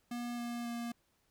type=tone with pitch steps; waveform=square; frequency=240 / 237.9 / 235.9 Hz; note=B3 / A#3 / A#3; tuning=-49 / +35 / +21 cents; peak=-38 dBFS; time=0.11-0.92 s; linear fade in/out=5 ms; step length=270 ms; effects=pink hiss -75 dBFS RMS until 1.3 s